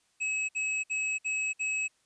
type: tone bursts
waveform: square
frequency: 2571 Hz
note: E7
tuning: 44 cents flat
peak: -29 dBFS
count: 5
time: 0.2-1.882 s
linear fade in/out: 20 ms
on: 290 ms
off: 58 ms
effects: white hiss -70 dBFS RMS until 2.05 s + resampled to 22050 Hz